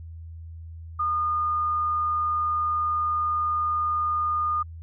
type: tone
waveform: sine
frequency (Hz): 1220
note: D#6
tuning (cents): -34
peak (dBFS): -22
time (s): 0.99-4.63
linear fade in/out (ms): 10
effects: added 82 Hz sine -37 dBFS peak until 4.82 s